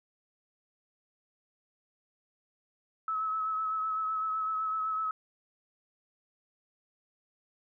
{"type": "tone with vibrato", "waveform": "sine", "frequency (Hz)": 1292, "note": "E6", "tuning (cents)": -35, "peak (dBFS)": -29, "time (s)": [3.08, 5.11], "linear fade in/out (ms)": 2, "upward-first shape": "sine", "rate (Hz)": 7.9, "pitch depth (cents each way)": 24, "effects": []}